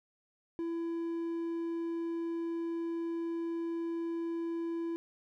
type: tone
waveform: triangle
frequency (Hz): 334.5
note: E4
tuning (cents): +25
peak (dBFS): -31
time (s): 0.59-4.96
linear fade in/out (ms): 0
effects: none